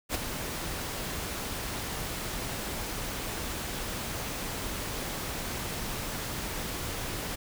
pink noise with ADSR envelope, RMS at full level -28 dBFS, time 0.09-7.36 s, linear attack 55 ms, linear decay 16 ms, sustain -7 dB, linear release 15 ms, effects none

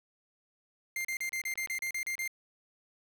45% pulse tone bursts, 2100 Hz, C7, 6 cents sharp, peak -32 dBFS, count 11, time 0.96-2.277 s, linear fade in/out 2 ms, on 87 ms, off 36 ms
click train, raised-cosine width 0.3 ms, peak -39 dBFS, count 34, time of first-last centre 0.97-2.259 s, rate 25.6 Hz
effects none

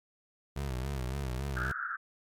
25% pulse tone with vibrato, 66 Hz, C2, 16 cents sharp, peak -29 dBFS, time 0.56-1.72 s, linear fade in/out 5 ms, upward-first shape sine, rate 3.6 Hz, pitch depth 120 cents each way
white band-pass noise, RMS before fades -36 dBFS, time 1.56-1.97 s, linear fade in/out 10 ms, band 1300 to 1600 Hz, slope 96 dB/octave
effects MP3 96 kbps

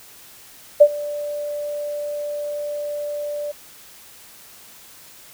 sine tone with ADSR envelope, 587.3 Hz, D5, in tune, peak -3 dBFS, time 0.8-3.52 s, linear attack 15 ms, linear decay 61 ms, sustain -21 dB, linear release 12 ms, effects white hiss -45 dBFS RMS until 5.33 s

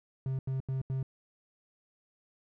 triangle tone bursts, 132.4 Hz, C3, 21 cents sharp, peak -28 dBFS, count 4, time 0.26-1.029 s, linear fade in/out 2 ms, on 130 ms, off 83 ms, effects none

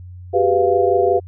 sine tone cluster, 380.1 / 405.5 / 496.5 / 693 Hz, F#4 / G#4 / B4 / F5, +47 / -41 / +9 / -14 cents, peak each -18 dBFS, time 0.33-1.2 s, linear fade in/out 20 ms, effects added 90 Hz sine -33 dBFS peak until 1.27 s

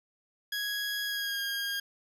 20% pulse tone with pitch glide, 1661.2 to 1620.4 Hz, G#6 to G#6, 0 to -43 cents, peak -26 dBFS, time 0.52-1.8 s, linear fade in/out 5 ms, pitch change -43 cents, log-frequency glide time 1.05-1.41 s, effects none

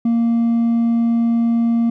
sine tone with hard clipping, 232.2 Hz, A#3, 7 cents flat, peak -14 dBFS, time 0.05-1.9 s, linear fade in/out 5 ms, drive 2 dB, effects none

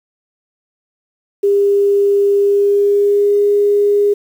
sine tone with pitch glide, 402.1 to 408.9 Hz, G4 to G#4, +44 to -27 cents, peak -9 dBFS, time 1.43-4.14 s, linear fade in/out 10 ms, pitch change +29 cents, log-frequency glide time 2.37-3.45 s, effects 7-bit

